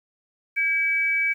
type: tone pair together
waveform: sine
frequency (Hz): 1619 / 2288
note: G#6 / D7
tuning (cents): -45 / -46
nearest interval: tritone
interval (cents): 599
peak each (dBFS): -29 / -20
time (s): 0.56-1.34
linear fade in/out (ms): 20
effects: 9-bit